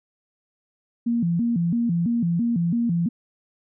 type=tone with vibrato; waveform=sine; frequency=200 Hz; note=G3; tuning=35 cents sharp; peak=-19 dBFS; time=1.06-3.09 s; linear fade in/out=10 ms; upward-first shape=square; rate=3 Hz; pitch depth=280 cents each way; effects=none